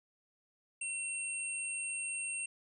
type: tone pair together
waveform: sine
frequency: 2716 / 8623 Hz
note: F7 / C#9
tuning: -49 / -49 cents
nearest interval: octave + minor sixth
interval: 2000 cents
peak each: -39 / -38 dBFS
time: 0.81-2.46 s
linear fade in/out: 5 ms
effects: none